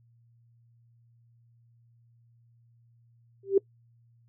sine tone with exponential growth, 392 Hz, G4, in tune, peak -14 dBFS, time 3.43-3.58 s, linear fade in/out 5 ms, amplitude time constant 32 ms, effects noise-tail reverb RT60 0.1 s tail -23 dB re dry + added 117 Hz sine -59 dBFS peak until 4.28 s

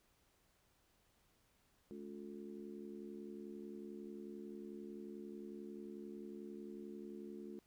harmonic tone with a mistuned harmonic, 71.2 Hz, C#2, 47 cents sharp, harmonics 3 / 4 / 5 / 6, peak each -51 / -55 / -51 / -58 dBFS, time 1.91-7.59 s, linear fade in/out 0 ms, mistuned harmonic 6, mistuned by +54 cents, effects pink hiss -75 dBFS RMS until 7.66 s

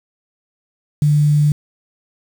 sine tone with quantisation, 148.3 Hz, D3, 17 cents sharp, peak -10 dBFS, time 1.02-1.52 s, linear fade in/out 2 ms, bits 6, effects none

